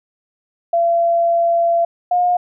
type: tone pair in turn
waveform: sine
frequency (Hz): 680 / 714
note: F5 / F5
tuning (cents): -46 / +38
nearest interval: minor second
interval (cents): 84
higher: second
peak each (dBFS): -12 / -12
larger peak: neither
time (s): 0.73-1.85 / 2.11-2.37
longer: first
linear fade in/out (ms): 5
effects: none